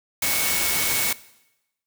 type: tone in noise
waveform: sine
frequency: 2217 Hz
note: C#7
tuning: in tune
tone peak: -29 dBFS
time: 0.22-1.13 s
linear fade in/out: 5 ms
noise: white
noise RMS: -23 dBFS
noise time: 0.22-1.13 s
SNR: -9 dB
effects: noise-tail reverb RT60 0.9 s tail -19 dB re dry